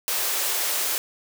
white high-pass noise, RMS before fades -25 dBFS, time 0.08-0.98 s, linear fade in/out 0 ms, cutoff 360 Hz, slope 24 dB/octave, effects none

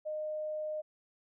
sine tone, 614 Hz, D#5, 23 cents flat, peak -34 dBFS, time 0.05-0.82 s, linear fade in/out 20 ms, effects none

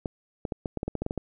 clicks, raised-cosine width 2 ms, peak -16 dBFS, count 12, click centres 0.058 / 0.452 / 0.522 / 0.658 / 0.773 / 0.831 / 0.88 / 0.953 / 1.02 / 1.064 / 1.109 / 1.177 s, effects none

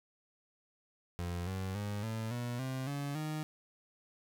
30% pulse tone with pitch steps, 87.5 / 94.87 / 102.86 / 111.52 / 120.92 / 131.1 / 142.14 / 154.12 Hz, F2 / F#2 / G#2 / A2 / B2 / C3 / C#3 / D#3, +4 / +44 / -16 / +24 / -36 / +4 / +44 / -16 cents, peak -33 dBFS, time 1.19-3.43 s, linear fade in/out 0 ms, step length 280 ms, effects none

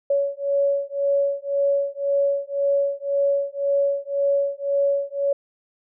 sine beating tone pair, 560 / 561.9 Hz, C#5 / C#5, +18 / +23 cents, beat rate 1.9 Hz, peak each -22 dBFS, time 0.1-5.33 s, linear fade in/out 5 ms, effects none

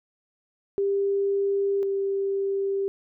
sine tone pair in turn, 397.2 / 393.3 Hz, G4 / G4, +23 / +6 cents, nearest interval unison, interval 17 cents, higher first, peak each -21 / -23 dBFS, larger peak first, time 0.78-1.83 / 1.83-2.88 s, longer neither, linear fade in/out 0 ms, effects none

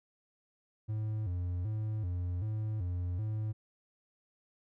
triangle tone with vibrato, 98 Hz, G2, in tune, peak -30 dBFS, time 0.88-3.53 s, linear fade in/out 20 ms, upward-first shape square, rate 1.3 Hz, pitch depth 170 cents each way, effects none

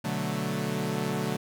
sawtooth chord, B minor seventh, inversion none, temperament equal, 123.47 / 146.83 / 185 / 220 Hz, B2 / D3 / F#3 / A3, 0 / 0 / 0 / 0 cents, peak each -33 / -29 / -29 / -29 dBFS, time 0.04-1.37 s, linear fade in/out 10 ms, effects none

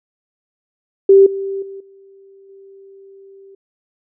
sine tone with level steps, 391 Hz, G4, 4 cents flat, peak -4 / -20 / -29 / -42 / -39 dBFS, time 1.09-3.55 s, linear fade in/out 5 ms, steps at 1.26 / 1.62 / 1.8 / 2.49 s, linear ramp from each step 5 ms, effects none

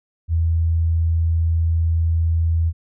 sine tone, 82.41 Hz, E2, in tune, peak -15 dBFS, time 0.28-2.73 s, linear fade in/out 50 ms, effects none

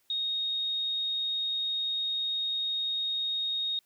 sine tone, 3729 Hz, A#7, in tune, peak -28 dBFS, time 0.1-3.79 s, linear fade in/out 2 ms, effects white hiss -70 dBFS RMS until 3.85 s + high-pass 80 Hz 12 dB/octave

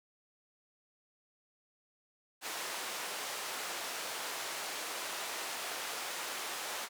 pink band-pass noise, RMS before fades -40 dBFS, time 2.41-6.89 s, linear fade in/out 50 ms, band 630 to 12000 Hz, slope 12 dB/octave, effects none

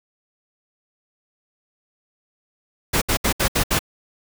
pink noise bursts, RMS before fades -19 dBFS, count 6, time 2.93-3.792 s, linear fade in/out 10 ms, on 87 ms, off 68 ms, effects none

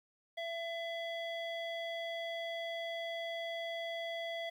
square tone with low-pass filter, 670 Hz, E5, 28 cents sharp, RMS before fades -40 dBFS, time 0.37-4.5 s, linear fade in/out 10 ms, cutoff 2900 Hz, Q 5.6, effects 11-bit

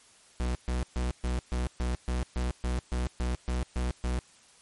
45% pulse tone bursts, 61.74 Hz, B1, in tune, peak -27 dBFS, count 14, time 0.4-4.19 s, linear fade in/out 0 ms, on 150 ms, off 130 ms, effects white hiss -58 dBFS RMS until 4.61 s + MP3 48 kbps

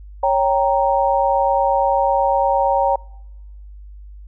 sine chord, G diminished, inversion second, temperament equal, 554.4 / 784 / 932.3 Hz, Db5 / G5 / Bb5, 0 / 0 / 0 cents, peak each -18 dBFS, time 0.23-2.96 s, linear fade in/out 5 ms, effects noise-tail reverb RT60 1.0 s tail -26 dB re dry + added 50 Hz sine -35 dBFS peak until 4.27 s

